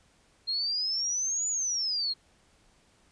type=exponential two-way sweep; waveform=sine; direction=up then down; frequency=4186 to 7000 to 4186 Hz; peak=-27 dBFS; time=0.47-2.14 s; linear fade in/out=20 ms; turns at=1.48 s; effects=pink hiss -64 dBFS RMS until 3.11 s + resampled to 22050 Hz